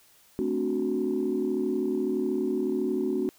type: chord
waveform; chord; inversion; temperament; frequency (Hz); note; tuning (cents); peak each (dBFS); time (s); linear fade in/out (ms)
sine; D dominant seventh; second; equal; 220 / 261.6 / 293.7 / 370; A3 / C4 / D4 / F#4; 0 / 0 / 0 / 0; -32 / -30 / -31 / -27; 0.39-3.29; 0
effects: tanh soft clip ceiling -17 dBFS + white hiss -59 dBFS RMS until 3.38 s